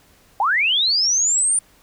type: linear sweep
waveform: sine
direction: up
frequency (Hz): 745 to 9270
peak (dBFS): -15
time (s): 0.4-1.59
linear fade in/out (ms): 2
effects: pink hiss -54 dBFS RMS until 1.82 s